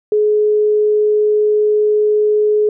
sine tone, 422.6 Hz, G#4, 30 cents sharp, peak -10 dBFS, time 0.12-2.69 s, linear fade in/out 2 ms, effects none

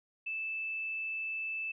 sine tone, 2633 Hz, E7, 3 cents flat, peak -34 dBFS, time 0.26-1.72 s, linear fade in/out 10 ms, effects none

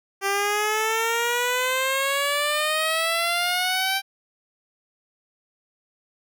10% pulse exponential sweep, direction up, 391.1 to 784 Hz, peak -13 dBFS, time 0.21-4.02 s, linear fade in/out 50 ms, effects none

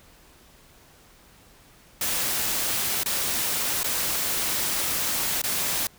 white noise with dropouts, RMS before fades -26 dBFS, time 2.01-5.87 s, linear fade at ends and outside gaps 2 ms, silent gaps 3.034-3.059 / 3.832-3.843 / 5.417-5.438 s, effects pink hiss -54 dBFS RMS until 5.98 s

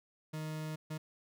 40% pulse tone bursts at uneven times, 155.56 Hz, D#3, in tune, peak -37 dBFS, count 2, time 0.33-0.76 / 0.9-0.98 s, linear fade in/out 10 ms, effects none

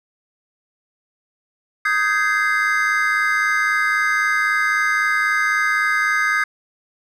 triangle chord, Ab major seventh, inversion second, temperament just, 1245.9 / 1557.4 / 1661.2 / 2077 Hz, Eb6 / G6 / Ab6 / C7, +2 / -12 / 0 / -13 cents, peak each -20 dBFS, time 1.85-6.44 s, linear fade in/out 5 ms, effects none

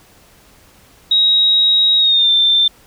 sine tone with pitch glide, 3803 to 3569 Hz, A#7 to A7, +34 to +24 cents, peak -9 dBFS, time 1.11-2.68 s, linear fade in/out 5 ms, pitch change -110 cents, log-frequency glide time 1.97-2.3 s, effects pink hiss -48 dBFS RMS until 2.86 s

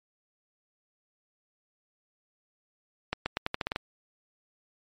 accelerating click train, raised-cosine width 0.3 ms, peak -12 dBFS, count 9, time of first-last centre 3.13-3.761 s, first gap 130 ms, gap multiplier 0.85, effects MP3 64 kbps

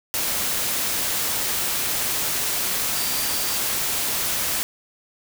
sine tone in noise, 4700 Hz, D8, 1 cent sharp, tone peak -33 dBFS, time 2.95-3.57 s, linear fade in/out 0 ms, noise white, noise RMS -24 dBFS, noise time 0.14-4.63 s, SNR -12 dB, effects none

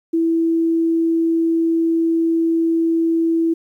sine tone, 329.6 Hz, E4, in tune, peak -14 dBFS, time 0.13-3.54 s, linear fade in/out 10 ms, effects 9-bit

